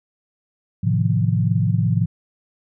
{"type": "chord", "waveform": "sine", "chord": "F dominant seventh", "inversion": "first", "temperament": "just", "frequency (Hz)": [109.13, 130.96, 157.15, 174.61], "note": ["A2", "C3", "Eb3", "F3"], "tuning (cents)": [-14, 2, 18, 0], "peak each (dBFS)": [-19, -22, -23, -22], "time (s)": [0.83, 2.06], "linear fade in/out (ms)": 10, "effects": []}